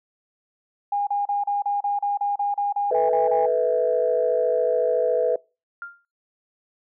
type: tone bursts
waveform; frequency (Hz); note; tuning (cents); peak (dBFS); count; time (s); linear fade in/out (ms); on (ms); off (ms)
sine; 813; G#5; -37; -20; 14; 0.92-3.462; 5; 150; 34
type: chord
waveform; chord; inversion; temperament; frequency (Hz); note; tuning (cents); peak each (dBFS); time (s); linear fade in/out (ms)
sine; A suspended second; none; equal with one note detuned; 440 / 493.9 / 650.6; A4 / B4 / E5; 0 / 0 / -23; -25 / -20 / -23; 2.91-5.36; 5
type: tone with exponential decay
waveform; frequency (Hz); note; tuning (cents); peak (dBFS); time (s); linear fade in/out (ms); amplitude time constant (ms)
sine; 1396.9; F6; 0; -28; 5.82-6.05; 1; 48
effects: noise-tail reverb RT60 0.3 s tail -25 dB re dry + tanh soft clip ceiling -9 dBFS